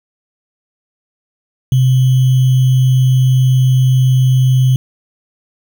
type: tone with sample-and-hold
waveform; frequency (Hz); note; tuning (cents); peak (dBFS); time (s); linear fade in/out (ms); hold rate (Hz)
sine; 129.1; C3; -23; -7; 1.72-4.76; 2; 3150
effects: none